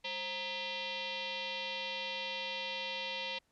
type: tone with frequency modulation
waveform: sine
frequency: 204.1 Hz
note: G#3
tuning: 30 cents flat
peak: -36 dBFS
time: 0.04-3.39 s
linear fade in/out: 10 ms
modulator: 734 Hz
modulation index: 5.3
effects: pink hiss -75 dBFS RMS until 3.51 s + low-pass 10000 Hz 12 dB/octave